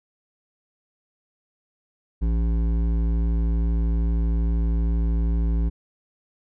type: tone with hard clipping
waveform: triangle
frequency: 56.4 Hz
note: A1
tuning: 44 cents sharp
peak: -21 dBFS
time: 2.21-5.7 s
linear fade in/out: 20 ms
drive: 15 dB
effects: none